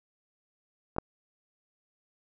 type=clicks; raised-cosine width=1 ms; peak=-29 / -10 dBFS; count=2; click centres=0.964 / 0.984 s; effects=none